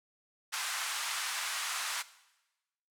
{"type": "band-pass noise", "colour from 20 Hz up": "pink", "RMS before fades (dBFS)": -36, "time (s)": [0.52, 2.03], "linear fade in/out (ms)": 20, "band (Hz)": [1000, 11000], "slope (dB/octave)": 24, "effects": ["noise-tail reverb RT60 1.0 s tail -17 dB re dry"]}